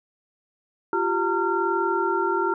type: tone cluster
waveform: sine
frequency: 347.9 / 388.7 / 913 / 1377 Hz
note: F4 / G4 / A#5 / F6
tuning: -7 / -15 / -36 / -25 cents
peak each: -26 dBFS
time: 0.93-2.54 s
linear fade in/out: 2 ms
effects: none